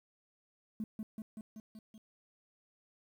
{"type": "tone with echo", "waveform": "triangle", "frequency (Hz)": 217.3, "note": "A3", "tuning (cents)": -21, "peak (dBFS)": -31, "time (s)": [0.8, 0.84], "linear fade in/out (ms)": 2, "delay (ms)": 190, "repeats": 6, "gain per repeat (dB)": -3, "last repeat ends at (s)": 1.98, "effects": ["tanh soft clip ceiling -33 dBFS", "11-bit"]}